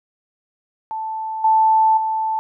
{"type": "tone with level steps", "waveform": "sine", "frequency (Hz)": 880, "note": "A5", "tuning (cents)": 0, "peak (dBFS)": [-23, -11, -18], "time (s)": [0.91, 2.39], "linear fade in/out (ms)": 0, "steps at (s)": [1.44, 1.97], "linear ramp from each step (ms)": 5, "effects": []}